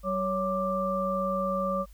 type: tone cluster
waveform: sine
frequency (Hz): 191.2 / 558 / 1180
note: G3 / C#5 / D6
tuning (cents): -43 / +11 / +8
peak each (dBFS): -32 / -29 / -30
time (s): 0.03-1.86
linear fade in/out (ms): 50
effects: added 50 Hz sine -47 dBFS peak until 1.93 s + white hiss -63 dBFS RMS until 1.93 s